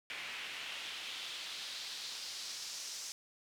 pink noise with band-pass filter sweep, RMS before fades -44 dBFS, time 0.1-3.12 s, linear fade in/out 0 ms, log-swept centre 2400 to 5900 Hz, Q 2.1, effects none

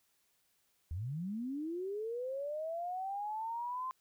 sine linear sweep, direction up, 74 to 1046.5 Hz, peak -36 dBFS, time 0.91-3.91 s, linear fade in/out 0 ms, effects white hiss -75 dBFS RMS until 4 s

